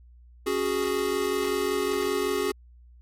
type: chord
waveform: square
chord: C# suspended fourth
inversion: none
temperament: equal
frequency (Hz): 277.2 / 370 / 415.3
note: C#4 / F#4 / G#4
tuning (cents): 0 / 0 / 0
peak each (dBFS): -34 / -29 / -28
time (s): 0.46-2.52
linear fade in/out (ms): 10
effects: added 60 Hz sine -49 dBFS peak until 3.01 s + AAC 48 kbps